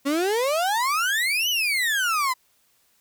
35% pulse exponential two-way sweep, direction up then down, 269.5 to 3057 to 988 Hz, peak -19 dBFS, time 0.05-2.34 s, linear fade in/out 20 ms, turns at 1.49 s, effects white hiss -64 dBFS RMS until 3 s

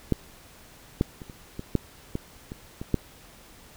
clicks, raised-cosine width 3 ms, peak -8 / -8 / -26 / -28 / -20 / -8 / -15 / -23 / -21 / -8 dBFS, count 10, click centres 0.123 / 1.011 / 1.218 / 1.298 / 1.594 / 1.753 / 2.154 / 2.519 / 2.815 / 2.943 s, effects pink hiss -51 dBFS RMS until 3.76 s

